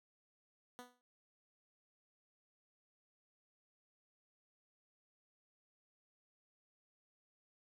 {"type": "tone with exponential decay", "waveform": "10% pulse", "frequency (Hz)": 246.9, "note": "B3", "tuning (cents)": 0, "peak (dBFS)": -38, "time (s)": [0.79, 1.01], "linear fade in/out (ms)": 0, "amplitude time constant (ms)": 47, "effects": ["high-pass 100 Hz 12 dB/octave"]}